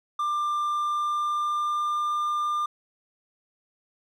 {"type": "tone with pitch glide", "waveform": "triangle", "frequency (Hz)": [1190, 1199], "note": ["D6", "D6"], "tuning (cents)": [22, 36], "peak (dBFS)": -22, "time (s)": [0.19, 2.66], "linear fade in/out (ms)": 5, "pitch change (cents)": 14, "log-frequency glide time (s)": [0.59, 2.06], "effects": []}